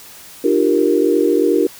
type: chord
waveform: sine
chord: G minor seventh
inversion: second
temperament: equal with one note detuned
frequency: 301.2 / 349.2 / 392 / 466.2 Hz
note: D4 / F4 / G4 / Bb4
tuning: +44 / 0 / 0 / 0 cents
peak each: -17 dBFS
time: 0.44-1.67 s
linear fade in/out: 5 ms
effects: white hiss -39 dBFS RMS until 1.79 s